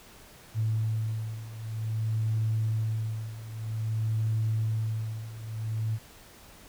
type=beating tone pair; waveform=sine; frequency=110 / 110.52 Hz; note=A2 / A2; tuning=0 / +8 cents; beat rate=0.52 Hz; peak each=-31 / -28 dBFS; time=0.54-5.99 s; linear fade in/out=50 ms; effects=tanh soft clip ceiling -19 dBFS + pink hiss -52 dBFS RMS until 6.68 s